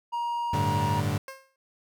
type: tone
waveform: triangle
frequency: 946 Hz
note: A#5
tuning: 25 cents sharp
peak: -25 dBFS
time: 0.12-1.01 s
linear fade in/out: 20 ms
type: chord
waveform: 35% pulse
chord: G suspended second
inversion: none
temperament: equal with one note detuned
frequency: 97.15 / 110 / 146.83 Hz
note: G2 / A2 / D3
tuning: -15 / 0 / 0 cents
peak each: -28 dBFS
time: 0.53-1.18 s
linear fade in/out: 5 ms
type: tone with exponential decay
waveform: 15% pulse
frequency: 534 Hz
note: C5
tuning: 35 cents sharp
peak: -29 dBFS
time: 1.28-1.56 s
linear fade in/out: 2 ms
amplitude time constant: 60 ms
effects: none